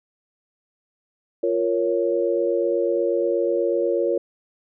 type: chord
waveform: sine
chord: Bb minor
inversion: second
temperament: equal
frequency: 349.2 / 466.2 / 554.4 Hz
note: F4 / Bb4 / Db5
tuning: 0 / 0 / 0 cents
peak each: -23 dBFS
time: 1.43-4.18 s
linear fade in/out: 5 ms
effects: none